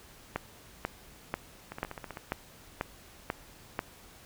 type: two click trains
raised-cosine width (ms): 0.5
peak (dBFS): -15 / -24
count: 8 / 8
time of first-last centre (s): 0.36-3.791 / 1.72-2.172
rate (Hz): 2.04 / 15.5
effects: pink hiss -54 dBFS RMS until 4.25 s